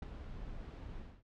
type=noise with ADSR envelope; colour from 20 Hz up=brown; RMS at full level=-37 dBFS; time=0.02-1.23 s; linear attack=5 ms; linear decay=16 ms; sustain=-9 dB; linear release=250 ms; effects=low-pass 4000 Hz 12 dB/octave